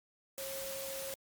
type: tone in noise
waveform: sine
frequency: 541 Hz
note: C#5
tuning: 42 cents flat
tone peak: -42 dBFS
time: 0.38-1.14 s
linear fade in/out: 0 ms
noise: white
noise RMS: -43 dBFS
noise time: 0.38-1.14 s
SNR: -2 dB
effects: Opus 48 kbps